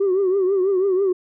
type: tone with vibrato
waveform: sine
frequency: 381.9 Hz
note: G4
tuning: 45 cents flat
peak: -14 dBFS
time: 0-1.13 s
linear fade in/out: 10 ms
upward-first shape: triangle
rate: 6.1 Hz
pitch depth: 110 cents each way
effects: tanh soft clip ceiling -13 dBFS